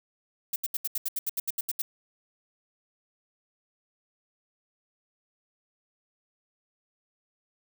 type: noise bursts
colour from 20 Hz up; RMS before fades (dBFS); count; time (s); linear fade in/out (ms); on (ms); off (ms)
violet; -29; 13; 0.53-1.82; 5; 30; 75
effects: none